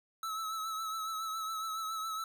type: tone with vibrato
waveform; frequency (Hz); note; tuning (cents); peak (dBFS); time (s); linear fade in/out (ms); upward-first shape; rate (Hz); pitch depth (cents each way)
square; 1302; E6; -22; -36; 0.23-2.24; 2; triangle; 7.2; 42
effects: none